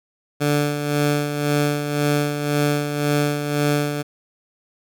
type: tone with tremolo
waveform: 15% pulse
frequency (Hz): 146.4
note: D3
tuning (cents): -5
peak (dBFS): -10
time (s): 0.4-4.03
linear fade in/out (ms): 20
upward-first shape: sine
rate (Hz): 1.9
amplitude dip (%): 55
effects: none